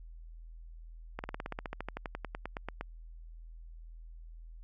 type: slowing click train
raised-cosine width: 0.5 ms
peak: -22 dBFS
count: 21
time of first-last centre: 1.19-2.81 s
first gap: 49 ms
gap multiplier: 1.05
effects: added 41 Hz sine -46 dBFS peak until 4.63 s